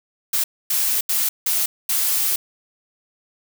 blue noise bursts at uneven times, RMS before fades -20 dBFS, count 5, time 0.33-0.44 / 0.7-1.01 / 1.09-1.29 / 1.46-1.66 / 1.89-2.36 s, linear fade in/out 5 ms, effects none

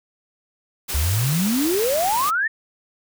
white noise, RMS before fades -27 dBFS, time 0.88-2.31 s, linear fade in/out 20 ms
sine exponential sweep, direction up, 66.1 to 1864.7 Hz, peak -18 dBFS, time 0.94-2.48 s, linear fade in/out 10 ms
effects none

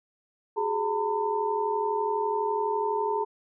sine tone cluster, 380.8 / 420.8 / 906 / 998 Hz, F#4 / G#4 / A#5 / B5, +50 / +23 / -50 / +18 cents, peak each -35 / -28 / -28 / -34 dBFS, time 0.56-3.25 s, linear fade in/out 20 ms, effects none

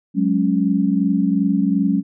sine chord, F# suspended second, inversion none, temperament equal, 185 / 207.7 / 277.2 Hz, F#3 / G#3 / C#4, 0 / 0 / 0 cents, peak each -19 dBFS, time 0.14-2.03 s, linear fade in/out 50 ms, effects none

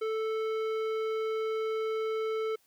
sine tone with tanh clipping, 440 Hz, A4, in tune, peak -31 dBFS, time 0.01-2.56 s, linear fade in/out 10 ms, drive 14 dB, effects white hiss -68 dBFS RMS until 2.66 s

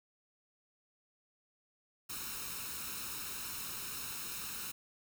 white noise with comb filter, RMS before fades -42 dBFS, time 2.09-4.72 s, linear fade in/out 10 ms, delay 0.75 ms, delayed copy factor +0.65, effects none

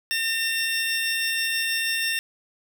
25% pulse tone pair together, 1817.4 / 2723 Hz, A#6 / F7, -44 / -44 cents, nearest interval perfect fifth, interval 700 cents, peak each -22 dBFS, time 0.11-2.19 s, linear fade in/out 0 ms, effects none

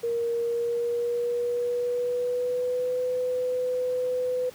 sine tone with pitch glide, 468.4 to 502 Hz, A#4 to B4, +8 to +28 cents, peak -24 dBFS, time 0.03-4.5 s, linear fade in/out 10 ms, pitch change +120 cents, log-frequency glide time 0.37-3.03 s, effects pink hiss -49 dBFS RMS until 4.54 s + high-pass 100 Hz 12 dB/octave

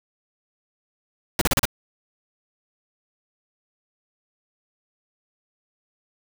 pink noise bursts, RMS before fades -19 dBFS, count 5, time 1.39-1.654 s, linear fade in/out 2 ms, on 24 ms, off 36 ms, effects none

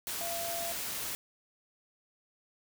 sine tone in noise, 680 Hz, F5, 46 cents flat, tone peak -37 dBFS, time 0.21-0.72 s, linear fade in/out 0 ms, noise white, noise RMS -37 dBFS, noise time 0.07-1.15 s, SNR -3 dB, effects none

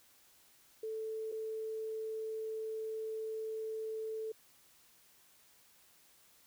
sine tone with dropouts, 440 Hz, A4, in tune, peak -37 dBFS, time 0.83-4.32 s, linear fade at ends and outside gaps 5 ms, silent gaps 1.317-1.322 s, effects white hiss -65 dBFS RMS until 6.46 s

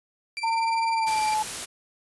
30% pulse tone with tremolo, 2349 Hz, D7, in tune, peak -25 dBFS, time 0.37-1.34 s, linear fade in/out 0 ms, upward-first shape triangle, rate 20 Hz, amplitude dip 80%
sine tone with pitch glide, 907 to 861.1 Hz, A#5 to A5, -48 to -38 cents, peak -22 dBFS, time 0.43-1.43 s, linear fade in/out 10 ms, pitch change -90 cents, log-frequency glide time 0.94-1.22 s
white noise, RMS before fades -33 dBFS, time 1.06-1.66 s, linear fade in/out 20 ms
effects resampled to 24000 Hz

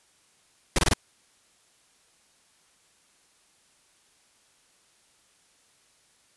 pink noise bursts, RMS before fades -21 dBFS, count 4, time 0.76-0.936 s, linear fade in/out 2 ms, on 26 ms, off 24 ms, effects white hiss -63 dBFS RMS until 6.36 s + resampled to 24000 Hz

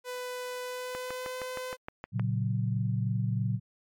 sawtooth tone with pitch glide, 498.6 to 509.1 Hz, B4 to C5, +16 to -47 cents, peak -31 dBFS, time 0.04-1.77 s, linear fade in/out 50 ms, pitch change +37 cents, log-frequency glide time 0.62-1.36 s
click train, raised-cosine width 0.5 ms, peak -22 dBFS, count 9, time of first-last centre 0.95-2.196 s, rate 6.42 Hz
sine chord, F# major, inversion first, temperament just, 115.62 / 138.75 / 185 Hz, A#2 / C#3 / F#3, -14 / +2 / 0 cents, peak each -28 / -33 / -33 dBFS, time 2.12-3.6 s, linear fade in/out 50 ms
effects MP3 96 kbps

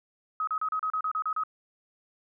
sine tone bursts, 1269 Hz, D#6, 34 cents sharp, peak -26 dBFS, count 10, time 0.4-1.436 s, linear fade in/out 2 ms, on 73 ms, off 34 ms, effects none

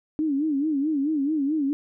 sine tone with vibrato, 293.7 Hz, D4, in tune, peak -21 dBFS, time 0.19-1.73 s, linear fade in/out 0 ms, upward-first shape sine, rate 4.6 Hz, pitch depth 140 cents each way, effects none

